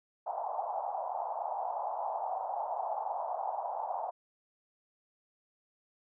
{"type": "band-pass noise", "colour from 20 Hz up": "pink", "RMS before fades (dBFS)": -36, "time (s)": [0.26, 4.11], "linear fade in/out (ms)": 10, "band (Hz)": [680, 900], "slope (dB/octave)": 48, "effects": []}